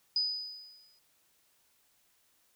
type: tone with exponential decay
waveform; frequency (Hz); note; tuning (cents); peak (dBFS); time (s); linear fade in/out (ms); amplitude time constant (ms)
sine; 4978; D#8; 0; -25; 0.16-0.99; 2; 180
effects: white hiss -70 dBFS RMS until 2.55 s